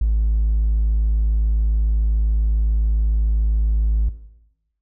triangle tone, 53.6 Hz, A1, 45 cents flat, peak -11 dBFS, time 0.01-4.09 s, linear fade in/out 5 ms, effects noise-tail reverb RT60 0.9 s tail -18 dB re dry + tanh soft clip ceiling -12 dBFS

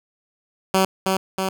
10% pulse tone with echo, 190.2 Hz, F#3, 48 cents sharp, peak -7 dBFS, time 0.74-0.85 s, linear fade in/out 2 ms, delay 320 ms, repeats 2, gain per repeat -3 dB, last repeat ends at 1.49 s, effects none

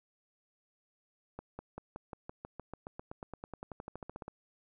accelerating click train, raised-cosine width 1 ms, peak -28 dBFS, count 26, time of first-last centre 1.39-4.28 s, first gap 200 ms, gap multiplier 0.95, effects none

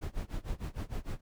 brown noise with tremolo, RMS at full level -34 dBFS, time 0.01-1.21 s, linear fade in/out 20 ms, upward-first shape sine, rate 6.6 Hz, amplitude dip 95%, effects none

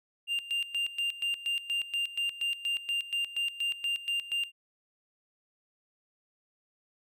triangle tone with tremolo, 2794 Hz, F7, in tune, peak -26 dBFS, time 0.27-4.52 s, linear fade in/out 50 ms, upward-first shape square, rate 4.2 Hz, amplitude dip 80%, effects none

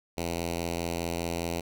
5% pulse tone with notch filter, 84.9 Hz, F2, 48 cents flat, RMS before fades -32 dBFS, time 0.17-1.61 s, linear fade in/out 10 ms, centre 1200 Hz, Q 1.2, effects none

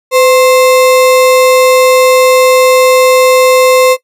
sine tone with sample-and-hold, 510 Hz, C5, 44 cents flat, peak -3 dBFS, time 0.11-3.97 s, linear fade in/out 50 ms, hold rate 1575 Hz, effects noise-tail reverb RT60 0.1 s tail -17 dB re dry + resampled to 32000 Hz

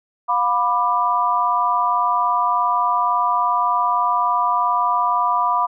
sine chord, B diminished, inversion second, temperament just, 711.2 / 987.8 / 1185.3 Hz, F5 / B5 / D6, +31 / 0 / +16 cents, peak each -23 / -18 / -20 dBFS, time 0.28-5.67 s, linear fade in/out 20 ms, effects none

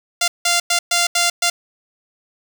5% pulse tone bursts at uneven times, 695 Hz, F5, 9 cents flat, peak -3 dBFS, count 6, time 0.21-0.28 / 0.45-0.6 / 0.7-0.79 / 0.91-1.07 / 1.15-1.3 / 1.42-1.5 s, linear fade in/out 5 ms, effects 7-bit

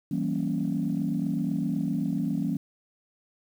sine chord, E diminished seventh, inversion none, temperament equal with one note detuned, 164.81 / 192.52 / 233.1 / 277.2 Hz, E3 / G3 / Bb3 / Db4, 0 / -31 / 0 / 0 cents, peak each -30 dBFS, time 0.11-2.57 s, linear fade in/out 5 ms, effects tanh soft clip ceiling -17 dBFS + 9-bit

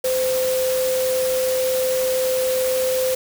sine tone in noise, 515 Hz, C5, 28 cents flat, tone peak -18 dBFS, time 0.04-3.15 s, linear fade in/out 5 ms, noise white, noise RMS -28 dBFS, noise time 0.04-3.15 s, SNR +7 dB, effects none

